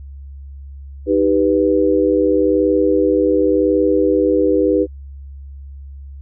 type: chord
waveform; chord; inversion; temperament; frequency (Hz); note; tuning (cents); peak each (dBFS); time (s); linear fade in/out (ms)
sine; Eb augmented; none; equal; 311.1 / 392 / 493.9; Eb4 / G4 / B4; 0 / 0 / 0; -16; 1.06-4.87; 50
effects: added 69 Hz sine -31 dBFS peak until 6.21 s